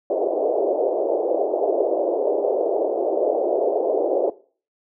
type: band-pass noise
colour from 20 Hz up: white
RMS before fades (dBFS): -21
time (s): 0.1-4.3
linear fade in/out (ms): 5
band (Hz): 350 to 660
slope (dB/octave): 48
effects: noise-tail reverb RT60 0.4 s tail -18 dB re dry